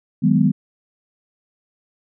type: chord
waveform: sine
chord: G# minor seventh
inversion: second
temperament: just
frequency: 155.74 / 186.89 / 207.7 / 249.2 Hz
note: D#3 / F#3 / G#3 / B3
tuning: +2 / +18 / 0 / +16 cents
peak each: -18 dBFS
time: 0.22-0.52 s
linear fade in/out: 20 ms
effects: none